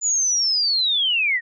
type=linear sweep; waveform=sine; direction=down; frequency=7040 to 1824 Hz; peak=-17 dBFS; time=0.01-1.41 s; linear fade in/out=50 ms; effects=none